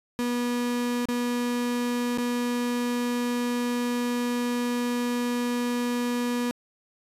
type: tone with dropouts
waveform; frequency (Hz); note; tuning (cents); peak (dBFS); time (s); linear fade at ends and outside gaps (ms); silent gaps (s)
35% pulse; 242.6; B3; -31; -23; 0.19-6.51; 0; 1.055-1.086 / 2.175-2.183
effects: resampled to 32000 Hz